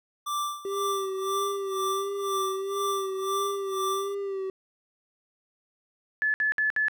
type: tone with tremolo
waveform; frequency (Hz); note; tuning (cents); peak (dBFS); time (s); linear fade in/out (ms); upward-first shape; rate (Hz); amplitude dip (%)
square; 1174.7; D6; 0; -27; 0.26-4.15; 10; sine; 2; 85
type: tone with vibrato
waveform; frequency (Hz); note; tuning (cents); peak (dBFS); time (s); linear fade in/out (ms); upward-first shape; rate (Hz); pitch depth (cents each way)
triangle; 390.7; G4; -6; -27; 0.65-4.5; 2; sine; 1.5; 42
type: tone bursts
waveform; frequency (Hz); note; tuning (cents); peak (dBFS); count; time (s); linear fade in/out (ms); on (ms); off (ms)
sine; 1725; A6; -35; -22; 4; 6.22-6.883; 0; 120; 61
effects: none